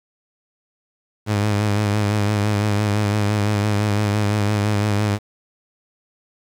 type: tone with vibrato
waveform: sawtooth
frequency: 104 Hz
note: G#2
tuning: 3 cents sharp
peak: -13 dBFS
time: 1.26-5.19 s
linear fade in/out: 50 ms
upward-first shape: sine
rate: 5.9 Hz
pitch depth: 44 cents each way
effects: low-pass 9000 Hz 12 dB/octave + 7-bit